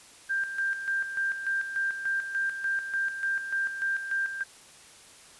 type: tone with tremolo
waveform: sine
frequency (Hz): 1585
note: G6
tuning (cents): +19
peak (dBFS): -25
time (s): 0.29-4.44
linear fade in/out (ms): 20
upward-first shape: square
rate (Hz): 3.4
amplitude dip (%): 60
effects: white hiss -52 dBFS RMS until 5.39 s + resampled to 24000 Hz